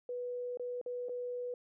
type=tone with dropouts; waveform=sine; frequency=491.4 Hz; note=B4; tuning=9 cents flat; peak=-36 dBFS; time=0.09-1.54 s; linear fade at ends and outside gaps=2 ms; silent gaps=0.573-0.596 / 0.814-0.861 / 1.086-1.093 s; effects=none